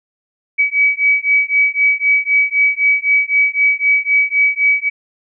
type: beating tone pair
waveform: sine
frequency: 2275 / 2278.9 Hz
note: C#7 / C#7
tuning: +44 / +47 cents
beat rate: 3.9 Hz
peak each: -14 dBFS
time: 0.58-4.9 s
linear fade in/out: 20 ms
effects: none